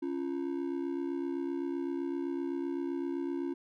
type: ring-modulated tone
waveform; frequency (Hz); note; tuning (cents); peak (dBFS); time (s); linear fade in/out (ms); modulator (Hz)
triangle; 311.6; D#4; +3; -27; 0.02-3.54; 10; 33.9
effects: none